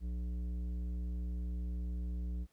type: tone with tanh clipping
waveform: sine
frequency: 60 Hz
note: B1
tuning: 49 cents flat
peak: -37 dBFS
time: 0-2.47 s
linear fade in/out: 50 ms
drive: 11 dB
effects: pink hiss -75 dBFS RMS until 2.52 s